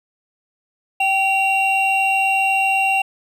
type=tone pair together; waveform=triangle; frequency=774 / 2754 Hz; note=G5 / F7; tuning=-22 / -25 cents; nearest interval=octave + minor seventh; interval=2197 cents; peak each=-16 dBFS; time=1-3.02 s; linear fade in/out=5 ms; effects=none